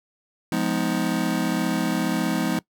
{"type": "chord", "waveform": "square", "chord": "F half-diminished seventh", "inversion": "none", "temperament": "just", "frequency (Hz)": [174.61, 209.5, 251.4, 314.3], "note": ["F3", "Ab3", "Cb4", "Eb4"], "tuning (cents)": [0, 15, 31, 18], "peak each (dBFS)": -28, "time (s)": [0.52, 2.59], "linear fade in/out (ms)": 2, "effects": ["noise-tail reverb RT60 0.1 s tail -21 dB re dry"]}